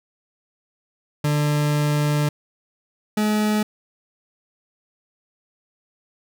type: tone pair in turn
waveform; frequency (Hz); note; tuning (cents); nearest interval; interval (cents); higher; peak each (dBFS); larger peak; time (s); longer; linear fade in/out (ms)
40% pulse; 148.1 / 212.3; D3 / G#3; +15 / +38; tritone; 623; second; -17; neither; 1.24-2.29 / 3.17-3.63; first; 5
effects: none